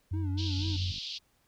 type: tone with pitch glide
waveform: sine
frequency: 92 to 91.42 Hz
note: F#2 to F#2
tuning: -9 to -20 cents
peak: -29 dBFS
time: 0.11-0.92 s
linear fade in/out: 10 ms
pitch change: -11 cents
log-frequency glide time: 0.31-0.77 s
type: tone with vibrato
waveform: triangle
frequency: 302.5 Hz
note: D#4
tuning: 49 cents flat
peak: -35 dBFS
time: 0.13-0.77 s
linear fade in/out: 10 ms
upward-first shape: sine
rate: 4.1 Hz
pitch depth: 120 cents each way
type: band-pass noise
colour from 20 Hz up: white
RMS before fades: -39 dBFS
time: 0.37-1.19 s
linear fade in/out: 20 ms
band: 2900 to 4900 Hz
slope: 48 dB/octave
type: click train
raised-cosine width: 5 ms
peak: -36 dBFS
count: 21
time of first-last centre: 0.58-0.982 s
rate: 49.8 Hz
effects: pink hiss -70 dBFS RMS until 1.47 s